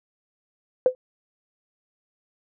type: tone with exponential decay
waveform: sine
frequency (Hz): 509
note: C5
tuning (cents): -48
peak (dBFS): -9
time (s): 0.86-0.95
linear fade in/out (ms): 1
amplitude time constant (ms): 19
effects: tanh soft clip ceiling -5 dBFS